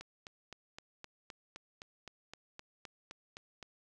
click train, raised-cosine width 0.2 ms, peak -29 dBFS, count 15, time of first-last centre 0.01-3.628 s, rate 3.87 Hz, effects none

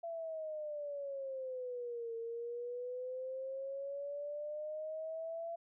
sine exponential two-way sweep, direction down then up, 677 to 456.1 to 677 Hz, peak -39 dBFS, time 0.03-5.56 s, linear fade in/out 10 ms, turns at 2.15 s, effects none

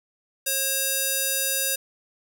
square tone with band-pass filter, 540 Hz, C#5, 45 cents flat, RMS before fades -25 dBFS, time 0.46-1.76 s, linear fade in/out 10 ms, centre 11000 Hz, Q 0.97, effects none

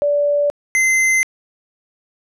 sine / square tone pair in turn, 580 / 2067 Hz, D5 / C7, -22 / -22 cents, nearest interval octave + minor seventh, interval 2200 cents, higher second, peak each -13 dBFS, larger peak neither, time 0.02-0.5 / 0.75-1.23 s, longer neither, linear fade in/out 0 ms, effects low-pass 11000 Hz 12 dB/octave

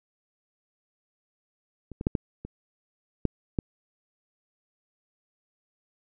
clicks, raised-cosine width 3 ms, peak -27 / -20 / -9 / -12 / -24 / -10 / -12 dBFS, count 7, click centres 1.917 / 2.011 / 2.069 / 2.152 / 2.45 / 3.253 / 3.588 s, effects none

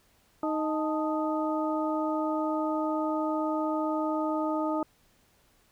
harmonic tone with a mistuned harmonic, 311.1 Hz, D#4, in tune, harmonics 1 / 2 / 3 / 4, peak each -29 / -32 / -34 / -35 dBFS, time 0.43-4.83 s, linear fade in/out 2 ms, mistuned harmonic 3, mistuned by -97 cents, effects pink hiss -65 dBFS RMS until 5.71 s

